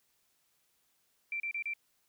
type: tone bursts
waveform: sine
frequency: 2349 Hz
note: D7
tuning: in tune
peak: -33 dBFS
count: 4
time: 1.32-1.736 s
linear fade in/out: 2 ms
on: 80 ms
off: 32 ms
effects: white hiss -74 dBFS RMS until 2.08 s